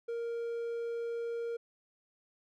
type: tone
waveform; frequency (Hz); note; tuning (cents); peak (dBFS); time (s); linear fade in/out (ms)
triangle; 466.7; A#4; +2; -32; 0.08-1.57; 10
effects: none

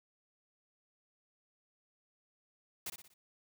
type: noise with echo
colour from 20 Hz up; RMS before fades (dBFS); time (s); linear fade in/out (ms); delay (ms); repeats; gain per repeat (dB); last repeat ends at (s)
white; -40; 2.86-2.9; 5; 60; 4; -7; 3.14
effects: none

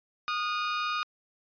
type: tone pair together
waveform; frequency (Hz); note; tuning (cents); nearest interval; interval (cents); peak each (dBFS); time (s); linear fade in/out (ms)
sawtooth; 1233 / 1434.7; D#6 / F6; -16 / +46; minor third; 262; -25 / -32; 0.28-1.03; 0
effects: resampled to 11025 Hz

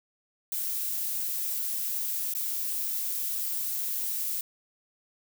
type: noise with dropouts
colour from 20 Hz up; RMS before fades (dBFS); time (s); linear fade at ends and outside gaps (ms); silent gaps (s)
violet; -31; 0.52-4.41; 2; 2.338-2.349
effects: none

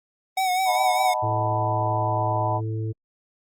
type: tone with vibrato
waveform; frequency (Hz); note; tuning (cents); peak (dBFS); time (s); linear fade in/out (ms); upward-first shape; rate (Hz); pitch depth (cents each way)
square; 745; F#5; +12; -21; 0.37-1.14; 5; sine; 5; 47
type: chord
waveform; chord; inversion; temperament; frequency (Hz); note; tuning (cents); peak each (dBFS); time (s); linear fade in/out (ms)
sine; B dominant seventh; first; equal; 622.3 / 740 / 880 / 987.8; D#5 / F#5 / A5 / B5; 0 / 0 / 0 / 0; -28; 0.65-2.61; 50
type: harmonic tone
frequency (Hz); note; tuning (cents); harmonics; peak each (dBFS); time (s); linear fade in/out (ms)
110; A2; 0; 1 / 3 / 4; -25 / -35 / -37; 1.22-2.93; 20
effects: Opus 32 kbps

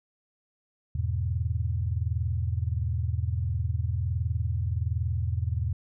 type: chord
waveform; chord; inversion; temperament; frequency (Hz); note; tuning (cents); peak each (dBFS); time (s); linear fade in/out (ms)
sine; E major; none; equal; 82.41 / 103.83 / 123.47; E2 / G#2 / B2; 0 / 0 / 0; -28 / -30 / -32; 0.95-5.73; 5
effects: none

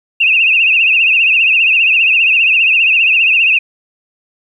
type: tone with vibrato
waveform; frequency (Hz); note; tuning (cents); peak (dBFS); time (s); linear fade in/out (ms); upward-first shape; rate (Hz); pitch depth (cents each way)
sine; 2637; E7; 0; -7; 0.2-3.59; 10; triangle; 15; 120
effects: 8-bit

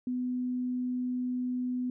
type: tone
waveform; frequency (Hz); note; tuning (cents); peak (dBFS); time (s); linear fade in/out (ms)
sine; 250; B3; +21; -29; 0.07-1.9; 2
effects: none

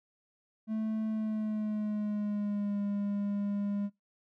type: tone with pitch glide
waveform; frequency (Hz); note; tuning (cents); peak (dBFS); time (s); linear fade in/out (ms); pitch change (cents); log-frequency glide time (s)
triangle; 218.6 to 202.8; A3 to G#3; -11 to -41; -28; 0.67-3.9; 50; -130; 1.08-2.8
effects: noise-tail reverb RT60 0.2 s tail -22 dB re dry

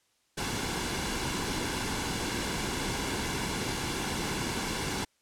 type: noise with comb filter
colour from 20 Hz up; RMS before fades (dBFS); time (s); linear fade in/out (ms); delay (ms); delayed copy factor
pink; -32; 0.37-5.05; 10; 1.6; -0.5
effects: white hiss -71 dBFS RMS until 5.21 s + low-pass 9000 Hz 12 dB/octave

